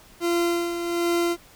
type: tone with tremolo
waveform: 40% pulse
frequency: 343.4 Hz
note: F4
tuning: 29 cents flat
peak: -19 dBFS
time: 0.2-1.37 s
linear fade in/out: 50 ms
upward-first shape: sine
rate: 1.3 Hz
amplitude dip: 55%
effects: pink hiss -51 dBFS RMS until 1.55 s